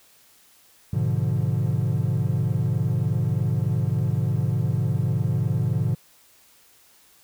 triangle chord, G# diminished seventh, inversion none, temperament equal, 103.83 / 123.47 / 146.83 / 174.61 Hz, G#2 / B2 / D3 / F3, 0 / 0 / 0 / 0 cents, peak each -23 / -22 / -23 / -27 dBFS, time 0.93-5.95 s, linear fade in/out 5 ms, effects tanh soft clip ceiling -12 dBFS + white hiss -56 dBFS RMS until 7.23 s

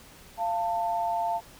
sine tone pair together, 691 / 891.6 Hz, F5 / A5, -19 / +23 cents, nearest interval major third, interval 442 cents, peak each -28 dBFS, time 0.37-1.41 s, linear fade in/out 50 ms, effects pink hiss -51 dBFS RMS until 1.59 s

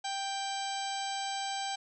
harmonic tone, 786 Hz, G5, 4 cents sharp, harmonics 1 / 2 / 3 / 4 / 5 / 6 / 7 / 8 / 10, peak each -35 / -44 / -46 / -42 / -44 / -46 / -49 / -47 / -45 dBFS, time 0.04-1.76 s, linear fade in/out 10 ms, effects none

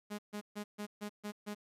sawtooth tone bursts, 207.7 Hz, G#3, in tune, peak -35 dBFS, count 7, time 0.1-1.549 s, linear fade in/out 20 ms, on 87 ms, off 140 ms, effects resampled to 32000 Hz + 11-bit

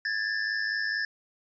square tone pair together, 1661.2 / 1765.7 Hz, G#6 / A6, 0 / +6 cents, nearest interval minor second, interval 106 cents, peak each -32 / -30 dBFS, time 0.05-1.05 s, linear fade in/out 2 ms, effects resampled to 16000 Hz

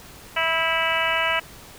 harmonic tone with a mistuned harmonic, 327.4 Hz, E4, 12 cents flat, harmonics 2 / 3 / 4 / 5 / 6 / 7 / 8 / 9, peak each -28 / -28 / -28 / -28 / -28 / -28 / -28 / -28 dBFS, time 0.36-1.4 s, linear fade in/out 10 ms, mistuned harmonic 5, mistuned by -20 cents, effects pink hiss -44 dBFS RMS until 1.78 s

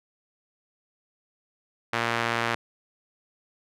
sawtooth tone with band-pass filter, 116.54 Hz, A#2, in tune, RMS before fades -27 dBFS, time 1.93-2.55 s, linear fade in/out 5 ms, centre 1700 Hz, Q 0.97, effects none

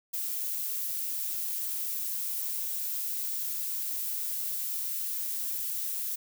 violet noise, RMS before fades -33 dBFS, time 0.13-6.16 s, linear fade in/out 10 ms, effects none

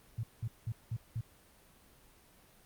sine tone bursts, 113.4 Hz, A#2, 47 cents flat, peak -33 dBFS, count 5, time 0.18-1.21 s, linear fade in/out 5 ms, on 54 ms, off 190 ms, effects pink hiss -62 dBFS RMS until 2.65 s + Opus 32 kbps

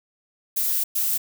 violet noise bursts at uneven times, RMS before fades -23 dBFS, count 2, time 0.56-0.84 / 0.95-1.18 s, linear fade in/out 10 ms, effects none

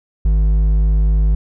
triangle tone with hard clipping, 51.91 Hz, G#1, in tune, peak -12 dBFS, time 0.25-1.35 s, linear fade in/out 5 ms, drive 9 dB, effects none

